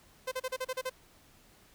sawtooth tone bursts, 515 Hz, C5, 28 cents flat, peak -28 dBFS, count 8, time 0.27-0.898 s, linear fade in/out 10 ms, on 47 ms, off 36 ms, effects pink hiss -61 dBFS RMS until 1.74 s

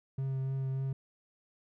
triangle tone with vibrato, 133.7 Hz, C3, 38 cents sharp, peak -29 dBFS, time 0.18-0.93 s, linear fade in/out 5 ms, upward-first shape triangle, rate 3.4 Hz, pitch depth 16 cents each way, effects none

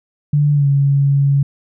sine tone with pitch glide, 146.5 to 139.88 Hz, D3 to C#3, -4 to +16 cents, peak -10 dBFS, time 0.33-1.43 s, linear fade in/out 5 ms, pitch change -80 cents, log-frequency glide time 0.53-0.67 s, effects none

